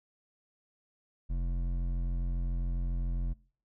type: tone with hard clipping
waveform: sine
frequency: 43.65 Hz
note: F1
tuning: in tune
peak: -31 dBFS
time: 1.29-3.34 s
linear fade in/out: 20 ms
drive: 10 dB
effects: noise-tail reverb RT60 0.5 s tail -25 dB re dry